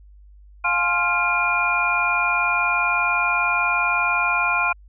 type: tone cluster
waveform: sine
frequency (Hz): 703 / 848 / 1051 / 1393 / 2413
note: F5 / G#5 / C6 / F6 / D7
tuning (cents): +11 / +36 / +7 / -5 / +46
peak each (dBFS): -28 / -29 / -24 / -23 / -21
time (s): 0.64-4.73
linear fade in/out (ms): 10
effects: added 50 Hz sine -44 dBFS peak until 4.88 s